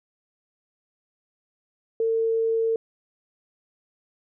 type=tone; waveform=sine; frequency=451.7 Hz; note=A4; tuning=45 cents sharp; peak=-20 dBFS; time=2-2.76 s; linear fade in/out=2 ms; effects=none